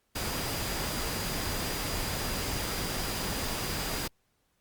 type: tone in noise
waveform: sine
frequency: 4867 Hz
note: D#8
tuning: 39 cents flat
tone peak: -42 dBFS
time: 0.15-4.08 s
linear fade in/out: 10 ms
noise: pink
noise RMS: -33 dBFS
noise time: 0.15-4.08 s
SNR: -12 dB
effects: pink hiss -74 dBFS RMS until 4.6 s + Opus 48 kbps